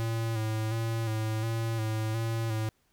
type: tone with vibrato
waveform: square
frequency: 111.7 Hz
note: A2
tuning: 27 cents sharp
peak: -29 dBFS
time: 0-2.69 s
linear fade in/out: 0 ms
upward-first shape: square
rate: 1.4 Hz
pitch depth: 33 cents each way
effects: pink hiss -71 dBFS RMS until 2.92 s